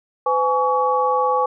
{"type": "tone cluster", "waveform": "sine", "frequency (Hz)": [506, 836, 1129], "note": ["B4", "G#5", "C#6"], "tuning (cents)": [42, 11, 31], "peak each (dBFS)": -20, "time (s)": [0.26, 1.46], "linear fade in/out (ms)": 5, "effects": []}